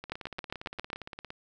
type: two click trains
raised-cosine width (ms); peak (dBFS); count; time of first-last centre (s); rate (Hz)
0.3; -24 / -17; 23 / 7; 0.04-1.304 / 0.12-0.931; 17.4 / 7.4
effects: none